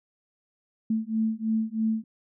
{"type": "beating tone pair", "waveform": "sine", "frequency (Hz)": [219.6, 222.7], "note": ["A3", "A3"], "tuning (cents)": [-3, 21], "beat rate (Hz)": 3.1, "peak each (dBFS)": -27, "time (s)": [0.9, 2.04], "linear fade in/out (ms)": 5, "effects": []}